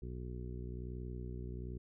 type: harmonic tone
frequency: 61.2 Hz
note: B1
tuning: 15 cents flat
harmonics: 1 / 2 / 3 / 4 / 5 / 6 / 7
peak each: -43 / -46 / -51 / -53 / -59 / -51 / -57 dBFS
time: 0.02-1.78 s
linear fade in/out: 5 ms
effects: none